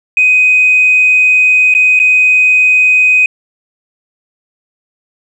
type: tone with dropouts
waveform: sine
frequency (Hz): 2506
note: D#7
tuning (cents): +12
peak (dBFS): -4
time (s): 0.17-3.26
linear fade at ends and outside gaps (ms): 2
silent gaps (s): 1.74-1.749 / 1.992-1.999
effects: tanh soft clip ceiling 0 dBFS